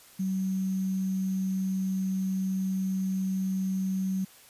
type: tone with sample-and-hold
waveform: sine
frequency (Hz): 189.5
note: F#3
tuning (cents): +42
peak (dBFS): -26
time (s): 0.19-4.25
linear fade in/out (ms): 10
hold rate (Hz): 6300
effects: white hiss -54 dBFS RMS until 4.49 s + resampled to 32000 Hz